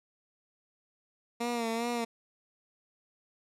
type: tone with vibrato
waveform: 15% pulse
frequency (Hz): 233.1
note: A#3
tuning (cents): 0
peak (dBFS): -24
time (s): 1.4-2.05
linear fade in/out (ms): 10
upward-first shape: sine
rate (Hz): 2.5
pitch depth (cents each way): 55
effects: low-pass 11000 Hz 12 dB/octave